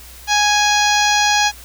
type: harmonic tone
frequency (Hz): 830.6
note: G#5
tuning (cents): 0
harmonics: 1 / 2 / 3 / 4 / 5 / 6 / 7 / 8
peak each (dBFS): -16 / -19 / -21 / -22 / -23 / -24 / -24 / -25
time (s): 0.27-1.52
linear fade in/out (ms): 50
effects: added 60 Hz sine -40 dBFS peak until 1.64 s + white hiss -40 dBFS RMS until 1.64 s